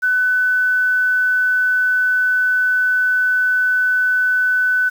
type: tone with quantisation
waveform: sine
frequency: 1500 Hz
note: F#6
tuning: 23 cents sharp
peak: -13 dBFS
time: 0.02-4.9 s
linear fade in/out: 20 ms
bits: 7
effects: none